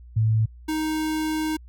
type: tone pair in turn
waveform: sine / square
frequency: 110.3 / 312 Hz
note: A2 / D#4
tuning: +5 / +5 cents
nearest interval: octave + tritone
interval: 1800 cents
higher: second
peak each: -17 / -24 dBFS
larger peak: first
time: 0.16-0.46 / 0.68-1.57 s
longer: second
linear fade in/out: 10 ms
effects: added 60 Hz sine -42 dBFS peak until 1.68 s